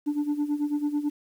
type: tone with tremolo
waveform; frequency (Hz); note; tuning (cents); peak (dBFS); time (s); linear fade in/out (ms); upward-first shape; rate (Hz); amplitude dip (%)
sine; 293.7; D4; 0; -19; 0.06-1.1; 20; sine; 9.1; 80
effects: tanh soft clip ceiling -21 dBFS + 9-bit